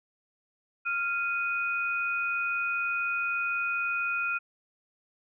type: tone pair together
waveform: sine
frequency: 1392 / 2487 Hz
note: F6 / D#7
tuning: -6 / -1 cents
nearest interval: minor seventh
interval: 1005 cents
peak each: -29 / -30 dBFS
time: 0.85-4.39 s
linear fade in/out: 20 ms
effects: none